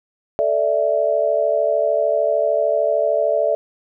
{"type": "chord", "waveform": "sine", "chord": "A suspended fourth", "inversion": "none", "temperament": "just", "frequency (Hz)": [440, 586.7, 660], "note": ["A4", "D5", "E5"], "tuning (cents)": [0, -2, 2], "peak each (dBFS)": [-23, -18, -19], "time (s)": [0.39, 3.55], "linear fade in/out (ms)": 0, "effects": []}